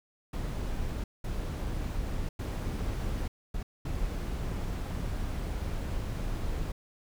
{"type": "noise bursts at uneven times", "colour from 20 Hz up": "brown", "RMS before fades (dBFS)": -33, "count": 5, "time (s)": [[0.33, 1.04], [1.24, 2.29], [2.39, 3.28], [3.54, 3.63], [3.85, 6.72]], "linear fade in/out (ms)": 5, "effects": []}